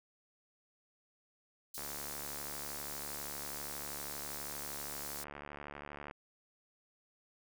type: high-pass noise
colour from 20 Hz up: white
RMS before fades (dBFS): -44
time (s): 1.74-5.24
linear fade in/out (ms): 5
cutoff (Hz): 3900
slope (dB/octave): 24
type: click train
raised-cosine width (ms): 0.5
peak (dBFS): -30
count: 315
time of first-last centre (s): 1.78-6.111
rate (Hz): 72.5
effects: none